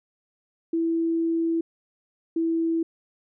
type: tone pair in turn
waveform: sine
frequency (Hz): 330.4 / 329.1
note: E4 / E4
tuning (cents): +4 / -3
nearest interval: unison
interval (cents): 7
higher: first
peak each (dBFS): -21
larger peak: neither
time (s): 0.73-1.61 / 2.36-2.83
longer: first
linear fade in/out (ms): 5
effects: none